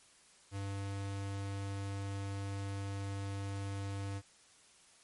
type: tone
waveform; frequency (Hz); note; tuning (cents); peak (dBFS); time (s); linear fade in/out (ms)
square; 99; G2; +18; -38; 0.51-4.22; 50
effects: white hiss -63 dBFS RMS until 5.03 s + MP3 48 kbps